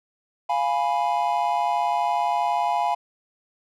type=chord; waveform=triangle; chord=F diminished; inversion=none; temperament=equal; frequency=698.5 / 830.6 / 987.8 Hz; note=F5 / Ab5 / Cb6; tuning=0 / 0 / 0 cents; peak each=-23 / -22 / -24 dBFS; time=0.49-2.95 s; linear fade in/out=10 ms; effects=none